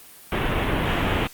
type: low-pass noise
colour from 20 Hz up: pink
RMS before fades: -23 dBFS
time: 0.32-1.27 s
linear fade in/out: 2 ms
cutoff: 3300 Hz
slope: 48 dB/octave
effects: white hiss -46 dBFS RMS until 1.33 s + Opus 32 kbps